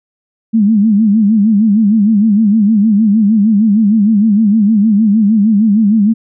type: tone with vibrato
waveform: sine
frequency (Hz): 212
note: G#3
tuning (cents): +36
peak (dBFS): -6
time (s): 0.53-6.14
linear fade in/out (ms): 20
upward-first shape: sine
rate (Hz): 6.5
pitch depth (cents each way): 120
effects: none